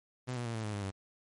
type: tone with pitch steps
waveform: sawtooth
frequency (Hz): 126.4 / 120.97 / 115.78 / 110.8 / 106.04 / 101.49 / 97.13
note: B2 / B2 / A#2 / A2 / G#2 / G#2 / G2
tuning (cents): +41 / -35 / -11 / +13 / +37 / -39 / -15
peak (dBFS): -31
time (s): 0.27-0.914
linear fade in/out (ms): 20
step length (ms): 92
effects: MP3 48 kbps